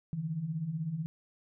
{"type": "beating tone pair", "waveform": "sine", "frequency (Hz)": [146.7, 162.7], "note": ["D3", "E3"], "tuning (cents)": [-2, -22], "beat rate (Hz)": 16, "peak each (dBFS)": [-39, -33], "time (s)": [0.13, 1.06], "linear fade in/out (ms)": 0, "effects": []}